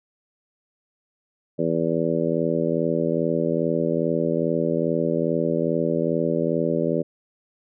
harmonic tone, 82.41 Hz, E2, in tune, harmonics 2 / 3 / 4 / 5 / 6 / 7, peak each -27 / -27 / -27 / -27 / -27 / -27 dBFS, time 1.58-7.03 s, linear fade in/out 20 ms, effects none

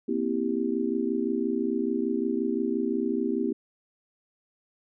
sine chord, C dominant seventh, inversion third, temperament just, 235.5 / 261.6 / 327 / 392.4 Hz, Bb3 / C4 / E4 / G4, +18 / 0 / -14 / +2 cents, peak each -30 dBFS, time 0.08-3.53 s, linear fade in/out 10 ms, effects none

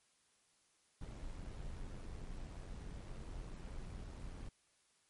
brown noise with amplitude modulation, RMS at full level -45 dBFS, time 1.01-4.49 s, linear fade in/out 5 ms, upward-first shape sine, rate 91.3 Hz, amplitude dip 40%, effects white hiss -74 dBFS RMS until 5.09 s + MP3 48 kbps

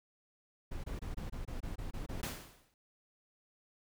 brown noise bursts, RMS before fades -40 dBFS, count 10, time 0.71-2.217 s, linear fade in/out 10 ms, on 130 ms, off 23 ms
pink noise with exponential decay, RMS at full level -37 dBFS, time 2.23-2.74 s, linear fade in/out 1 ms, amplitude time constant 110 ms
effects none

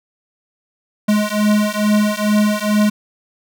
square beating tone pair, 209 / 211.3 Hz, G#3 / G#3, +11 / +30 cents, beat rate 2.3 Hz, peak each -17 dBFS, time 1.08-2.9 s, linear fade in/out 10 ms, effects none

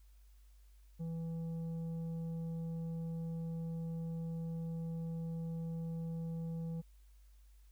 triangle tone with tanh clipping, 164.81 Hz, E3, in tune, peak -39 dBFS, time 0.99-6.82 s, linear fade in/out 20 ms, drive 11 dB, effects added 50 Hz sine -58 dBFS peak until 7.71 s + white hiss -75 dBFS RMS until 7.71 s

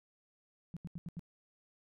sine tone bursts, 170 Hz, F3, 46 cents flat, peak -39 dBFS, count 5, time 0.74-1.194 s, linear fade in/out 0 ms, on 26 ms, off 81 ms, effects none

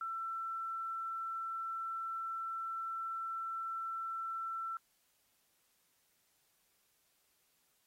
sine tone, 1340 Hz, E6, 28 cents sharp, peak -37 dBFS, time 0.01-4.77 s, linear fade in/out 2 ms, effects white hiss -75 dBFS RMS until 7.86 s + AAC 48 kbps

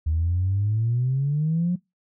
sine exponential sweep, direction up, 76.5 to 181.8 Hz, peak -19 dBFS, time 0.06-1.76 s, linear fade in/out 10 ms, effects noise-tail reverb RT60 0.2 s tail -23 dB re dry + tanh soft clip ceiling -15 dBFS

